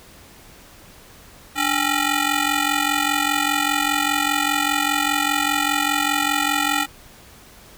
10% pulse ring-modulated tone, 543 Hz, C#5, 36 cents flat, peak -7 dBFS, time 1.55-6.87 s, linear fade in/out 50 ms, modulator 249 Hz, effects pink hiss -46 dBFS RMS until 7.77 s

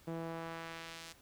sawtooth tone with band-pass filter sweep, 164.81 Hz, E3, in tune, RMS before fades -44 dBFS, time 0.07-1.13 s, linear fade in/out 10 ms, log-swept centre 380 to 5900 Hz, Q 0.72, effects pink hiss -63 dBFS RMS until 1.21 s

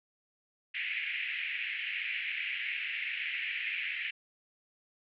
white band-pass noise, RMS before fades -36 dBFS, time 0.74-4.11 s, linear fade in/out 10 ms, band 1900 to 2700 Hz, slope 48 dB/octave, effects none

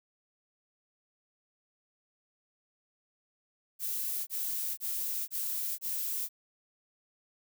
violet noise bursts, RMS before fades -34 dBFS, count 5, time 3.79-6.29 s, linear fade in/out 50 ms, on 480 ms, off 25 ms, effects none

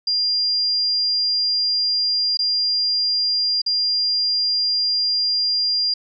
sine tone with dropouts, 4800 Hz, D8, 37 cents sharp, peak -17 dBFS, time 0.07-5.94 s, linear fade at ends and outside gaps 5 ms, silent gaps 2.372-2.39 / 3.618-3.662 s, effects none

